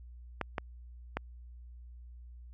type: clicks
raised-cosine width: 0.5 ms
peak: -17 dBFS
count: 3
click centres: 0.413 / 0.582 / 1.17 s
effects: added 60 Hz sine -47 dBFS peak until 2.53 s